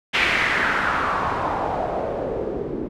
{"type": "noise with low-pass filter sweep", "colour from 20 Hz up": "white", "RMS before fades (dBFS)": -23, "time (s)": [0.13, 2.89], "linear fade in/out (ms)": 20, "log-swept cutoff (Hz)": [2500, 330], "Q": 2.9, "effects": []}